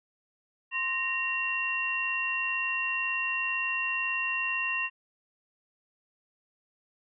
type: tone cluster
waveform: sine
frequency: 1047 / 1854 / 2749 Hz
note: C6 / A#6 / F7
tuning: +1 / -10 / -28 cents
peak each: -36 / -33 / -29 dBFS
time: 0.71-4.9 s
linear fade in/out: 50 ms
effects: none

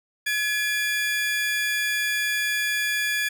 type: tone pair together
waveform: 35% pulse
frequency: 1695.5 / 2400 Hz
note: G#6 / D7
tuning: +35 / +37 cents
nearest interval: tritone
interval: 602 cents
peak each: -22 / -26 dBFS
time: 0.26-3.29 s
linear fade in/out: 10 ms
effects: none

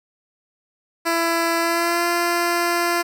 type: tone with pitch glide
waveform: 10% pulse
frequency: 334.2 to 345 Hz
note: E4 to F4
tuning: +24 to -21 cents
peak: -10 dBFS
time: 1.05-3.03 s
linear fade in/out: 20 ms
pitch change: +55 cents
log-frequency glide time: 1.58-2.06 s
effects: none

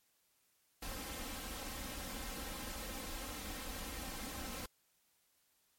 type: noise with comb filter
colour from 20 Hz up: pink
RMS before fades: -44 dBFS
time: 0.82-4.66 s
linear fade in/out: 5 ms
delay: 3.8 ms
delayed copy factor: +0.7
effects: white hiss -75 dBFS RMS until 5.78 s + MP3 64 kbps

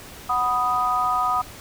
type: chord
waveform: sine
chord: B major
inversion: second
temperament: equal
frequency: 740 / 987.8 / 1244.5 Hz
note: F#5 / B5 / D#6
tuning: 0 / 0 / 0 cents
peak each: -25 / -26 / -21 dBFS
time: 0.29-1.42 s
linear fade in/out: 10 ms
effects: pink hiss -41 dBFS RMS until 1.6 s

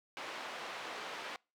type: band-pass noise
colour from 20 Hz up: pink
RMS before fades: -44 dBFS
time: 0.17-1.36 s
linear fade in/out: 0 ms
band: 560 to 3400 Hz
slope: 12 dB/octave
effects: noise-tail reverb RT60 0.3 s tail -26 dB re dry

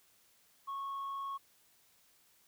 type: tone with frequency modulation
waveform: sine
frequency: 1100 Hz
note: C#6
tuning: 14 cents flat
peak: -35 dBFS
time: 0.67-1.38 s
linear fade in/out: 20 ms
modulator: 43 Hz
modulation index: 0.24
effects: tanh soft clip ceiling -36 dBFS + white hiss -68 dBFS RMS until 2.47 s

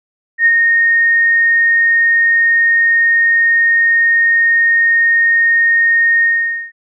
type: tone with ADSR envelope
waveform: sine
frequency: 1849 Hz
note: A#6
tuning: 15 cents flat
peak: -5 dBFS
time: 0.38-6.72 s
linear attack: 76 ms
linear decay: 47 ms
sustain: -3 dB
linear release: 490 ms
effects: none

